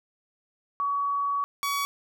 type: tone pair in turn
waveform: sine / sawtooth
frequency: 1130 / 1130 Hz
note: C#6 / C#6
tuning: +33 / +33 cents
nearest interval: unison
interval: 0 cents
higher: neither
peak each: -24 / -22 dBFS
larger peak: second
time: 0.8-1.44 / 1.63-1.85 s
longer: first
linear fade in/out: 0 ms
effects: none